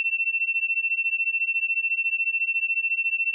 sine beating tone pair, 2690 / 2704 Hz, E7 / E7, +34 / +43 cents, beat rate 14 Hz, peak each -25 dBFS, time 0-3.34 s, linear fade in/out 0 ms, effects none

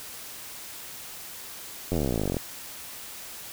slowing click train, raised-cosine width 2 ms, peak -14 dBFS, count 28, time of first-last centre 1.92-2.368 s, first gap 11 ms, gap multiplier 1.03, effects white hiss -41 dBFS RMS until 3.52 s

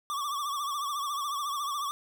square tone with vibrato, 1147 Hz, D6, 41 cents flat, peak -31 dBFS, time 0.1-1.91 s, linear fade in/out 0 ms, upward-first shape triangle, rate 14 Hz, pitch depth 98 cents each way, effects none

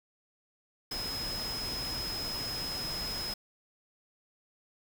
sine tone in noise, 5110 Hz, D#8, 45 cents sharp, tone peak -35 dBFS, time 0.91-3.34 s, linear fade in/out 5 ms, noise pink, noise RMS -40 dBFS, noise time 0.91-3.34 s, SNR +2 dB, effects none

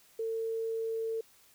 sine tone, 450.1 Hz, A4, 39 cents sharp, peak -31 dBFS, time 0.19-1.21 s, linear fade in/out 5 ms, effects white hiss -62 dBFS RMS until 1.54 s

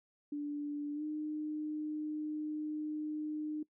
sine tone with pitch glide, 292.1 to 304.5 Hz, D4 to D#4, -9 to -37 cents, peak -35 dBFS, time 0.32-3.63 s, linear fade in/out 5 ms, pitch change +72 cents, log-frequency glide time 0.94-1.03 s, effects noise-tail reverb RT60 0.1 s tail -20 dB re dry

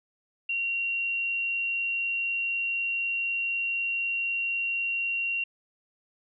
sine tone, 2752 Hz, F7, 26 cents flat, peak -26 dBFS, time 0.49-5.44 s, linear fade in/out 5 ms, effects none

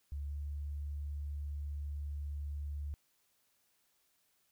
sine tone with pitch glide, 71.6 to 72.56 Hz, D2 to D2, -43 to -20 cents, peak -37 dBFS, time 0.12-2.94 s, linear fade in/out 0 ms, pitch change +23 cents, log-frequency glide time 0.28-0.34 s, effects white hiss -75 dBFS RMS until 4.51 s

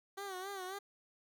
15% pulse tone with vibrato, 383.4 Hz, G4, 38 cents flat, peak -35 dBFS, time 0.17-0.79 s, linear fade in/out 10 ms, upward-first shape sine, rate 3.7 Hz, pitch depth 87 cents each way, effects none

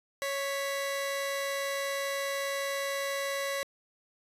sawtooth tone pair together, 554.4 / 1975.7 Hz, C#5 / B6, 0 / 0 cents, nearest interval octave + minor seventh, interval 2200 cents, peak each -28 / -33 dBFS, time 0.22-3.63 s, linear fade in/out 0 ms, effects resampled to 32000 Hz

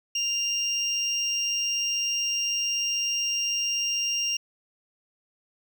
triangle tone pair together, 2794 / 5601 Hz, F7 / F8, 0 / +4 cents, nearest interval octave, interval 1204 cents, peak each -26 dBFS, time 0.15-4.37 s, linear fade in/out 5 ms, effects none

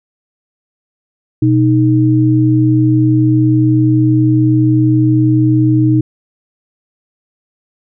sine tone pair together, 123.47 / 311.4 Hz, B2 / D#4, 0 / +2 cents, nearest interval octave + major third, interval 1602 cents, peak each -10 dBFS, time 1.42-6.01 s, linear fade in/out 5 ms, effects none

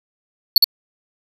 square tone with echo, 4435 Hz, C#8, in tune, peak -6 dBFS, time 0.56-0.58 s, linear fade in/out 2 ms, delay 63 ms, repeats 1, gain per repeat -2 dB, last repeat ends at 0.643 s, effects none

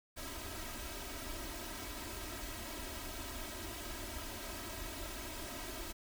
pink noise with comb filter, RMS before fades -44 dBFS, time 0.16-5.93 s, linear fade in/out 20 ms, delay 3.1 ms, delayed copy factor +1, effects none

